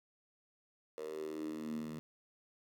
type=tone with high-pass filter sweep; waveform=10% pulse; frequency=77.78 Hz; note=D#2; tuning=in tune; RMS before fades=-42 dBFS; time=0.98-1.99 s; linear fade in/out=0 ms; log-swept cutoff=490 to 180 Hz; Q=6.9; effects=none